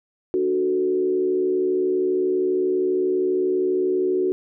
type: tone with frequency modulation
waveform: sine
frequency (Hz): 370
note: F#4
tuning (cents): 0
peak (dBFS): -18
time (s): 0.34-4.32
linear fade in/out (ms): 0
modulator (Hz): 72.5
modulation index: 0.68
effects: none